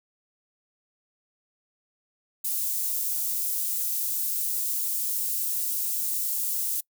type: high-pass noise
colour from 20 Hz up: white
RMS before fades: -28 dBFS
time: 2.44-6.81 s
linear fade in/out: 10 ms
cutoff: 9400 Hz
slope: 12 dB/octave
effects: noise-tail reverb RT60 0.1 s tail -25 dB re dry